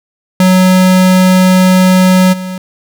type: tone with level steps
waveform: square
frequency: 185.1 Hz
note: F#3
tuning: 1 cent sharp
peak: -5 / -19 dBFS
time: 0.4-2.58 s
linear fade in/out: 2 ms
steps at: 2.32 s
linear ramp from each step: 20 ms
effects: none

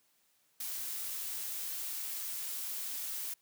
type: noise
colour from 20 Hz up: blue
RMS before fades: -39 dBFS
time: 0.6-3.34 s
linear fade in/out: 5 ms
effects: white hiss -72 dBFS RMS until 3.41 s + high-pass 100 Hz 12 dB/octave

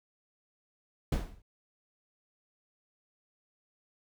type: noise with exponential decay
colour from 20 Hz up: brown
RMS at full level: -23 dBFS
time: 1.12-1.42 s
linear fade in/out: 5 ms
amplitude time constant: 64 ms
effects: none

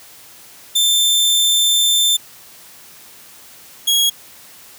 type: tone pair in turn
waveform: sawtooth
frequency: 3559 / 3310 Hz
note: A7 / G#7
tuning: +19 / -6 cents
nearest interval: minor second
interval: 125 cents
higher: first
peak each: -9 dBFS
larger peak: neither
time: 0.75-2.17 / 3.87-4.1 s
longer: first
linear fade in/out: 10 ms
effects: white hiss -42 dBFS RMS until 4.78 s + high-pass 60 Hz 12 dB/octave

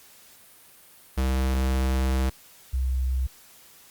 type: tone pair in turn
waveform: square / sine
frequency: 65.41 / 64.51 Hz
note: C2 / C2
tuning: 0 / -24 cents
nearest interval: unison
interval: 24 cents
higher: first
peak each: -22 dBFS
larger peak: neither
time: 1.17-2.3 / 2.73-3.27 s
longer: first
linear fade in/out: 10 ms
effects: white hiss -52 dBFS RMS until 3.9 s + Opus 48 kbps

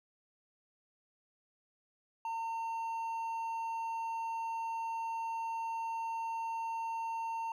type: tone with hard clipping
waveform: triangle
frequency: 910 Hz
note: A#5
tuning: 42 cents flat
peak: -36 dBFS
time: 2.25-7.52 s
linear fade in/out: 2 ms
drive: 7 dB
effects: none

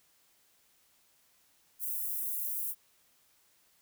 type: high-pass noise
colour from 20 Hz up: white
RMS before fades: -35 dBFS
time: 1.79-2.75 s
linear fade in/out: 50 ms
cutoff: 11000 Hz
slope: 24 dB/octave
effects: white hiss -68 dBFS RMS until 3.81 s

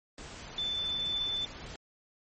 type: tone in noise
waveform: sine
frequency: 3520 Hz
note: A7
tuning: in tune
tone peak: -30 dBFS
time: 0.58-1.45 s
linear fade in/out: 2 ms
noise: pink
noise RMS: -45 dBFS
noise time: 0.18-1.76 s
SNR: +12 dB
effects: MP3 32 kbps

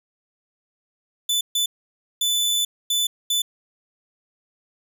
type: tone bursts at uneven times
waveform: sawtooth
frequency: 3498 Hz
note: A7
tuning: 11 cents flat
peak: -16 dBFS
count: 5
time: 1.29-1.41 / 1.55-1.66 / 2.21-2.65 / 2.9-3.07 / 3.3-3.42 s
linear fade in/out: 5 ms
effects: none

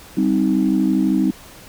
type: chord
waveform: sine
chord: C minor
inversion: second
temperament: just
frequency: 196.22 / 261.6 / 314 Hz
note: G3 / C4 / Eb4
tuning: +2 / 0 / +16 cents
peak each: -18 dBFS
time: 0.17-1.31 s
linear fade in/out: 5 ms
effects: tanh soft clip ceiling -6 dBFS + pink hiss -42 dBFS RMS until 1.68 s

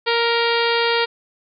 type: harmonic tone with a mistuned harmonic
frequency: 466.2 Hz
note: A#4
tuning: in tune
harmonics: 1 / 2 / 3 / 4 / 5 / 6 / 7 / 8 / 9 / 10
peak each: -20 / -23 / -25 / -26 / -27 / -28 / -28 / -29 / -30 / -30 dBFS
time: 0.06-1.06 s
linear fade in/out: 20 ms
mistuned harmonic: 4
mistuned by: +15 cents
effects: none

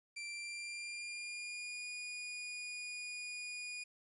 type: tone with pitch glide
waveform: sawtooth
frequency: 2354 to 2450 Hz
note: D7 to D#7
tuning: +3 to -27 cents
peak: -39 dBFS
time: 0.16-3.84 s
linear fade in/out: 10 ms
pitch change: +70 cents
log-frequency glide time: 0.27-1.88 s
effects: resampled to 24000 Hz + 12-bit

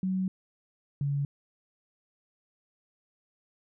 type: tone pair in turn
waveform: sine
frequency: 187.7 / 141.59 Hz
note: F#3 / C#3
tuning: +25 / +37 cents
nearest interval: perfect fourth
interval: 488 cents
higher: first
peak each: -26 dBFS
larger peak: neither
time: 0.03-0.28 / 1.01-1.25 s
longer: first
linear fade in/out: 2 ms
effects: none

